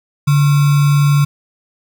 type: tone with sample-and-hold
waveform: sine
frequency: 144.2 Hz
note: D3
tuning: 31 cents flat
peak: -8 dBFS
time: 0.27-1.25 s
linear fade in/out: 10 ms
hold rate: 1225 Hz
effects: none